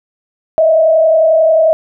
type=tone with frequency modulation; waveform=sine; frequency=641 Hz; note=E5; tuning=49 cents flat; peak=-6 dBFS; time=0.58-1.73 s; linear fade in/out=0 ms; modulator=31.2 Hz; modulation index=0.72; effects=none